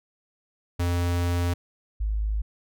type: tone pair in turn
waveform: square / sine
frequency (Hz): 87.31 / 52.62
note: F2 / G#1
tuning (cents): 0 / +23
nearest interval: major sixth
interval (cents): 877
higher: first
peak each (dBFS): -23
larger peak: neither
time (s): 0.79-1.54 / 2-2.42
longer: first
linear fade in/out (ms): 10
effects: none